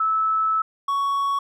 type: tone pair in turn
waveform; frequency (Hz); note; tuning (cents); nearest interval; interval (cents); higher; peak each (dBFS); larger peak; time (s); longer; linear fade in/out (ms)
sine / triangle; 1306 / 1115.8; E6 / C#6; -17 / +11; minor third; 272; first; -18; neither; 0-0.62 / 0.88-1.39; first; 5
effects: none